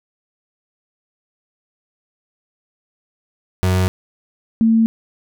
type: tone pair in turn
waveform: 35% pulse / sine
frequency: 92.5 / 225.3 Hz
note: F#2 / A3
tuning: 0 / +41 cents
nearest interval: octave + minor third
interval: 1541 cents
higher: second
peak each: -12 / -10 dBFS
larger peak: second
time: 3.63-3.88 / 4.61-4.86 s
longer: neither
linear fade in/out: 0 ms
effects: none